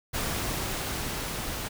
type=noise with level ramp; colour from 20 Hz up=pink; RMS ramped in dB=-30 to -34 dBFS; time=0.13-1.69 s; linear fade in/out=20 ms; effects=none